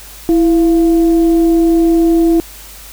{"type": "tone with frequency modulation", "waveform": "sine", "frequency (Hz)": 331.5, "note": "E4", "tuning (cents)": 10, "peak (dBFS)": -7, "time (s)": [0.29, 2.4], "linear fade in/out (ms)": 0, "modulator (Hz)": 361, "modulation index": 0.3, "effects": ["added 50 Hz sine -37 dBFS peak until 2.92 s", "white hiss -35 dBFS RMS until 2.92 s"]}